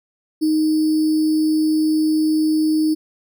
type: tone with sample-and-hold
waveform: sine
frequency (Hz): 311.1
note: D#4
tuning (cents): 0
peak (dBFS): -14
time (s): 0.41-2.95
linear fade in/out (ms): 20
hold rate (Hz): 4900
effects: none